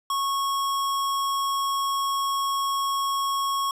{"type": "tone", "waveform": "square", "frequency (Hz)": 1100, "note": "C#6", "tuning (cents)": -14, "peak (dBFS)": -24, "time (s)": [0.1, 3.71], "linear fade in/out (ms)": 2, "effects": ["resampled to 32000 Hz"]}